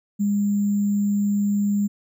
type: tone with sample-and-hold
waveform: sine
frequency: 203.5 Hz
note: G#3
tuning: 35 cents flat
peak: -18 dBFS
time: 0.19-1.88 s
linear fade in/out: 20 ms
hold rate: 7350 Hz
effects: none